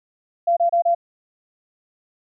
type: tone bursts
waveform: sine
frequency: 686 Hz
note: F5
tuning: 31 cents flat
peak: -14 dBFS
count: 4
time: 0.47-0.949 s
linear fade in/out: 10 ms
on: 98 ms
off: 29 ms
effects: none